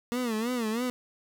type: tone with vibrato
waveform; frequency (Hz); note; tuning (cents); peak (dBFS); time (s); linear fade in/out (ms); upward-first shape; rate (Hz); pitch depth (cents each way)
30% pulse; 233.1; A#3; 0; -25; 0.12-0.9; 0; sine; 3.1; 140
effects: none